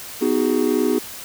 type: chord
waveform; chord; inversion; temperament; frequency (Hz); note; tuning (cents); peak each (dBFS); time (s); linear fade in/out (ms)
triangle; G# minor seventh; first; just; 249.2 / 311.5 / 373.8 / 415.3; B3 / D#4 / F#4 / G#4; +16 / +2 / +18 / 0; -20; 0.21-0.99; 10
effects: white hiss -35 dBFS RMS until 1.24 s